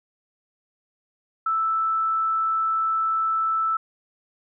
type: tone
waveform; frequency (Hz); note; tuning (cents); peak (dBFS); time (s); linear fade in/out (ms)
sine; 1318.5; E6; 0; -20; 1.46-3.77; 5
effects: none